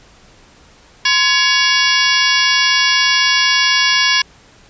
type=harmonic tone with a mistuned harmonic; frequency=562 Hz; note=C#5; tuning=24 cents sharp; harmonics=2 / 3 / 4 / 5 / 6 / 7 / 8 / 9 / 10; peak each=-21 / -17 / -18 / -19 / -19 / -28 / -21 / -19 / -22 dBFS; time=1.05-4.22 s; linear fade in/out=5 ms; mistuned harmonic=2; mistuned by=-140 cents; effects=pink hiss -46 dBFS RMS until 4.69 s + resampled to 16000 Hz